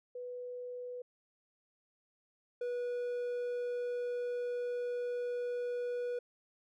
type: tone pair in turn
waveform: sine / triangle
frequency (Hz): 493.9 / 487.4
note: B4 / B4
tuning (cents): 0 / -23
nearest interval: unison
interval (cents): 23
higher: first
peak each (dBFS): -40 / -32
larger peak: second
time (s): 0.15-1.02 / 2.61-6.19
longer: second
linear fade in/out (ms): 5
effects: none